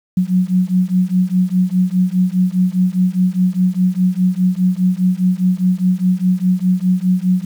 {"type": "beating tone pair", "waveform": "sine", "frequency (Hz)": [180.8, 185.7], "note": ["F#3", "F#3"], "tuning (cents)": [-40, 7], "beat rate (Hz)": 4.9, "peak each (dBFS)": -15, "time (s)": [0.17, 7.45], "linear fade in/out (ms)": 5, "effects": ["7-bit"]}